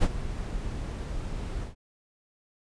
brown noise with ADSR envelope, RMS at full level -19 dBFS, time 0-1.75 s, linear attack 30 ms, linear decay 49 ms, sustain -14 dB, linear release 120 ms, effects resampled to 22050 Hz

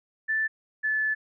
sine tone pair in turn, 1760 / 1735.8 Hz, A6 / A6, 0 / -24 cents, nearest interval unison, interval 24 cents, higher first, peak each -23 dBFS, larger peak neither, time 0.28-0.48 / 0.83-1.15 s, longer second, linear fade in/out 20 ms, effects none

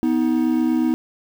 triangle tone pair together, 248.4 / 316.7 Hz, B3 / D#4, +10 / +31 cents, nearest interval major third, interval 421 cents, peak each -17 dBFS, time 0.03-0.94 s, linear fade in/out 0 ms, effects 7-bit

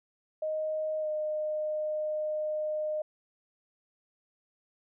sine tone with pitch glide, 622.3 to 612.7 Hz, D#5 to D#5, 0 to -27 cents, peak -29 dBFS, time 0.42-3.02 s, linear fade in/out 5 ms, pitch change -27 cents, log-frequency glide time 1-1.08 s, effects none

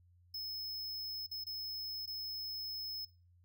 square tone with dropouts, 5190 Hz, E8, 28 cents flat, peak -40 dBFS, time 0.34-3.05 s, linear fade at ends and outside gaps 5 ms, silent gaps 1.265-1.313 / 1.44-1.466 / 2.059-2.074 s, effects noise-tail reverb RT60 0.3 s tail -17 dB re dry + added 88 Hz sine -63 dBFS peak until 3.44 s

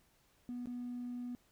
triangle tone with dropouts, 244.7 Hz, B3, 16 cents flat, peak -36 dBFS, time 0.49-1.35 s, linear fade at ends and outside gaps 0 ms, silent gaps 0.658-0.672 s, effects tanh soft clip ceiling -36 dBFS + pink hiss -71 dBFS RMS until 1.51 s

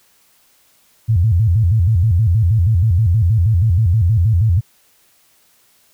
sine tone with vibrato, 98 Hz, G2, in tune, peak -10 dBFS, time 1.08-4.61 s, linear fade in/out 20 ms, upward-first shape square, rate 6.3 Hz, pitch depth 230 cents each way, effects white hiss -55 dBFS RMS until 5.93 s

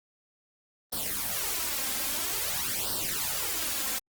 white noise with flanger, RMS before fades -31 dBFS, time 0.92-3.99 s, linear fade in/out 10 ms, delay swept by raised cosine 0.21 to 3.81 ms, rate 0.5 Hz, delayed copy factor +0.8, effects Opus 24 kbps

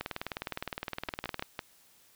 two click trains, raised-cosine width 0.3 ms, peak -18 / -18 dBFS, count 28 / 4, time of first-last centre 0.01-1.395 / 1.09-1.592 s, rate 19.5 / 5.98 Hz, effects white hiss -62 dBFS RMS until 2.15 s

